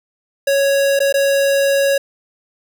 square tone with dropouts, 554.4 Hz, C#5, in tune, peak -13 dBFS, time 0.47-1.98 s, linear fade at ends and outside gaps 5 ms, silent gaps 0.992-1.002 / 1.126-1.14 s, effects none

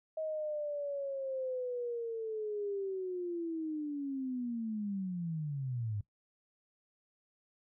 sine linear sweep, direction down, 635 to 99.5 Hz, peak -34 dBFS, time 0.17-6.01 s, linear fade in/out 5 ms, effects noise-tail reverb RT60 0.1 s tail -18 dB re dry

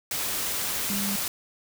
sine tone in noise, 200.3 Hz, G3, 38 cents sharp, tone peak -29 dBFS, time 0.9-1.16 s, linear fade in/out 2 ms, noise white, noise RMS -29 dBFS, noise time 0.11-1.28 s, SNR -3 dB, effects none

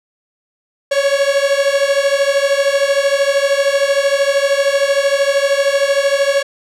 45% pulse beating tone pair, 551 / 564 Hz, C#5 / C#5, -11 / +30 cents, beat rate 13 Hz, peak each -15 dBFS, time 0.91-6.43 s, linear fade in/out 10 ms, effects low-pass 8000 Hz 12 dB/octave

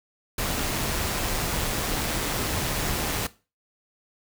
pink noise with amplitude modulation, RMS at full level -26 dBFS, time 0.38-3.27 s, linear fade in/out 5 ms, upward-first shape sine, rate 155 Hz, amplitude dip 30%, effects noise-tail reverb RT60 0.3 s tail -17 dB re dry

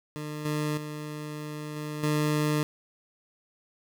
20% pulse tone with level steps, 150.8 Hz, D3, 46 cents sharp, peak -29 / -22 / -30 / -28 / -19 dBFS, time 0.16-2.63 s, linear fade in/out 0 ms, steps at 0.45 / 0.77 / 1.76 / 2.03 s, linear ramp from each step 5 ms, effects none

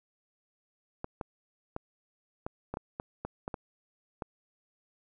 clicks, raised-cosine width 1 ms, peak -21 dBFS, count 11, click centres 1.044 / 1.212 / 1.764 / 2.465 / 2.74 / 2.771 / 2.999 / 3.25 / 3.479 / 3.542 / 4.222 s, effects none

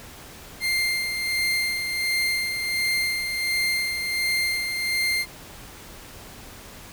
30% pulse tone with tremolo, 2104 Hz, C7, 9 cents sharp, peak -18 dBFS, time 0.6-5.26 s, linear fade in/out 50 ms, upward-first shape sine, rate 1.4 Hz, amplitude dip 45%, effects pink hiss -43 dBFS RMS until 6.92 s

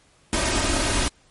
pink noise with comb filter, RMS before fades -22 dBFS, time 0.33-1.08 s, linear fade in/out 0 ms, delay 3.2 ms, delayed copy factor +0.6, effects pink hiss -58 dBFS RMS until 1.3 s + MP3 48 kbps

